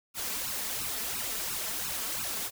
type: noise with flanger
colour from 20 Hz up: white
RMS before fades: -34 dBFS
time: 0.14-2.51 s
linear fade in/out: 50 ms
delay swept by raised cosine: 0.74 to 4.64 ms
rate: 2.9 Hz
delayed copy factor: +1
effects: none